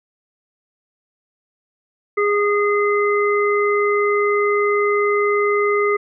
harmonic tone, 411.5 Hz, G#4, 16 cents flat, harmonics 1 / 3 / 5, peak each -16 / -21 / -23 dBFS, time 2.17-5.97 s, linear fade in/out 10 ms, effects none

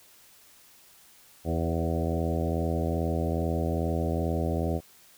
harmonic tone with a mistuned harmonic, 82.41 Hz, E2, in tune, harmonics 1 / 2 / 3 / 4 / 5 / 6 / 7 / 8 / 9, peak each -29 / -32 / -34 / -35 / -36 / -37 / -37 / -38 / -39 dBFS, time 1.44-4.81 s, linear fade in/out 50 ms, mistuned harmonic 6, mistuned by +22 cents, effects white hiss -56 dBFS RMS until 5.17 s

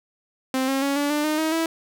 sawtooth tone with pitch steps, 261.6 / 270 / 278.8 / 287.8 / 297 / 306.6 / 316.5 / 326.8 Hz, C4 / C#4 / C#4 / D4 / D4 / D#4 / D#4 / E4, 0 / -45 / +10 / -35 / +20 / -25 / +30 / -15 cents, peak -17 dBFS, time 0.54-1.66 s, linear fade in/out 2 ms, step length 140 ms, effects none

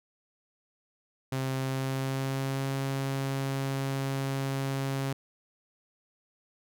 sawtooth tone with pitch glide, 132.5 to 135.99 Hz, C3 to C#3, +22 to -33 cents, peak -25 dBFS, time 1.32-5.13 s, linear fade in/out 5 ms, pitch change +45 cents, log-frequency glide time 1.54-2.75 s, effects none

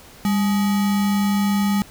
sine tone with sample-and-hold, 200.7 Hz, G3, 41 cents sharp, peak -16 dBFS, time 0.25-1.82 s, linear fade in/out 0 ms, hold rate 1050 Hz, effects pink hiss -45 dBFS RMS until 1.9 s

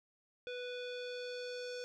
square tone with low-pass filter sweep, 493.9 Hz, B4, in tune, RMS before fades -43 dBFS, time 0.47-1.84 s, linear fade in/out 0 ms, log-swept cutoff 3200 to 5400 Hz, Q 2.8, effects none

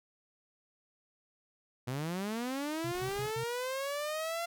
sawtooth linear sweep, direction up, 119.7 to 689 Hz, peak -30 dBFS, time 1.87-4.46 s, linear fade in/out 10 ms
sine tone bursts, 129.3 Hz, C3, 20 cents flat, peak -38 dBFS, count 4, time 2.84-3.439 s, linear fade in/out 5 ms, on 80 ms, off 93 ms
pink noise, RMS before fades -49 dBFS, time 2.93-3.32 s, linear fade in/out 20 ms
effects none

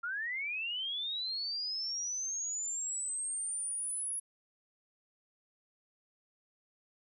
sine linear sweep, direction up, 1362 to 10548 Hz, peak -34 dBFS, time 0.03-4.2 s, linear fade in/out 10 ms, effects none

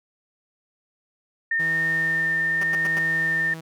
sine tone with vibrato, 1817 Hz, A#6, 45 cents flat, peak -20 dBFS, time 1.51-3.54 s, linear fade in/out 5 ms, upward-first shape sine, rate 0.91 Hz, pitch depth 10 cents each way
sawtooth tone with tremolo, 162 Hz, E3, 30 cents flat, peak -28 dBFS, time 1.59-3.61 s, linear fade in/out 10 ms, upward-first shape sine, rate 0.81 Hz, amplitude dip 35%
5% pulse tone bursts, 194.7 Hz, G3, 12 cents flat, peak -20 dBFS, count 4, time 2.61-2.989 s, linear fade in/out 2 ms, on 25 ms, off 93 ms
effects none

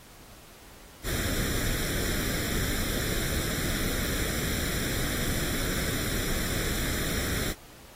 pink noise with comb filter, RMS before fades -30 dBFS, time 1.03-7.55 s, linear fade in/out 50 ms, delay 0.54 ms, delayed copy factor +0.75, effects pink hiss -51 dBFS RMS until 7.95 s + AAC 48 kbps

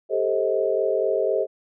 sine chord, A half-diminished seventh, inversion third, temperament just, 396 / 440 / 528 / 633.6 Hz, G4 / A4 / C5 / Eb5, +18 / 0 / +16 / +31 cents, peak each -25 dBFS, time 0.09-1.47 s, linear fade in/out 50 ms, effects none

